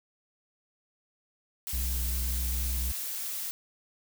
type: noise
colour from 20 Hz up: blue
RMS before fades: -35 dBFS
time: 1.67-3.51 s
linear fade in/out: 0 ms
type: tone with pitch glide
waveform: triangle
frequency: 61.74 to 62.42 Hz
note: B1 to B1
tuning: 0 to +19 cents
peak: -27 dBFS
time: 1.73-2.92 s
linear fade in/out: 5 ms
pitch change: +19 cents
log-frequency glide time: 1.92-2.56 s
effects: none